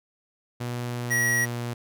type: tone with pitch glide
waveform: sawtooth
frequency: 121.4 to 119.87 Hz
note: B2 to A#2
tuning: -29 to +49 cents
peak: -25 dBFS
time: 0.6-1.74 s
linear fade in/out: 10 ms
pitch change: -22 cents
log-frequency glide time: 0.87-1.58 s
type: tone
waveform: square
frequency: 1912 Hz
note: A#6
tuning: 43 cents sharp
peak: -22 dBFS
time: 1.1-1.46 s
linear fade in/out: 20 ms
effects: none